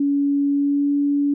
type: tone with pitch glide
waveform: sine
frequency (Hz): 282.9 to 285.7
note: C#4 to D4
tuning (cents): +35 to -48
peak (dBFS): -16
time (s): 0-1.34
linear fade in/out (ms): 5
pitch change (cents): +17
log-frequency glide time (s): 0.51-0.92
effects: none